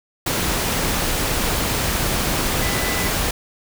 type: tone in noise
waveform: sine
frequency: 1994 Hz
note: B6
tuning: 16 cents sharp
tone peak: -28 dBFS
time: 2.62-3.08 s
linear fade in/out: 5 ms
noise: pink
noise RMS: -21 dBFS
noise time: 0.26-3.31 s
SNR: -10 dB
effects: none